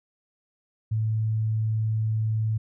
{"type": "tone", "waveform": "sine", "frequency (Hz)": 109.8, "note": "A2", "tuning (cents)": -3, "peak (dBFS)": -22, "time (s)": [0.91, 2.58], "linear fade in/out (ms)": 10, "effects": []}